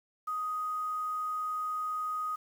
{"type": "tone with quantisation", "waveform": "sine", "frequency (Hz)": 1249, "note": "D#6", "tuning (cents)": 6, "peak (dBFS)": -31, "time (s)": [0.27, 2.36], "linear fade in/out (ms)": 10, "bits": 9, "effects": []}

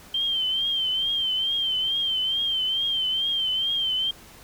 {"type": "tone with vibrato", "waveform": "sine", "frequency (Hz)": 3136, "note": "G7", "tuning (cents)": 0, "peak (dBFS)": -22, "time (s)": [0.14, 4.11], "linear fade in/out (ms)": 5, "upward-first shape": "triangle", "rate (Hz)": 2.3, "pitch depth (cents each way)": 72, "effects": ["pink hiss -48 dBFS RMS until 4.43 s"]}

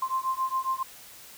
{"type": "beating tone pair", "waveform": "sine", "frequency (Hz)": [1046.5, 1053.8], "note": ["C6", "C6"], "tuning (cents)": [0, 12], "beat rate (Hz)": 7.3, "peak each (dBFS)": -29, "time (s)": [0.02, 0.83], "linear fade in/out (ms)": 5, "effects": ["white hiss -48 dBFS RMS until 1.37 s"]}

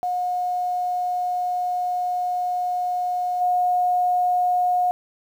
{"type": "tone with level steps", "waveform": "sine", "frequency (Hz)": 721, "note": "F#5", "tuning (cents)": -45, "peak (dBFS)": [-21, -17], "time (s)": [0.03, 4.91], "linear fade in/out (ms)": 0, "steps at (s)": 3.4, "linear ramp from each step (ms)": 20, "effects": ["8-bit"]}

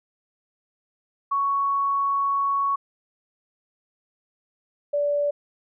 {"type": "tone pair in turn", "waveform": "sine", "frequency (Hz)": [1113, 580], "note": ["C#6", "D5"], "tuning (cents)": [7, -22], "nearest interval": "major seventh", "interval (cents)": 1129, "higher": "first", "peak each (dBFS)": -20, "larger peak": "neither", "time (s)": [[1.31, 2.76], [4.93, 5.31]], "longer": "first", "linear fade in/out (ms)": 10, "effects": []}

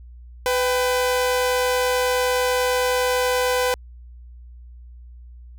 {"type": "tone pair together", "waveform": "sawtooth", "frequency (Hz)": [500.9, 786], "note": ["B4", "G5"], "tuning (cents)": [24, 4], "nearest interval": "minor sixth", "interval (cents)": 780, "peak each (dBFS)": [-15, -24], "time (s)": [0.46, 3.74], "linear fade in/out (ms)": 0, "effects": ["added 60 Hz sine -39 dBFS peak until 5.58 s"]}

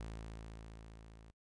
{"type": "tone with level ramp", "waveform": "sawtooth", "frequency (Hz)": 55, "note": "A1", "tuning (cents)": 0, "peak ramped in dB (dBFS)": [-39, -52], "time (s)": [0, 1.31], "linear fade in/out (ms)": 0, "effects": ["noise-tail reverb RT60 0.1 s tail -24 dB re dry", "resampled to 22050 Hz"]}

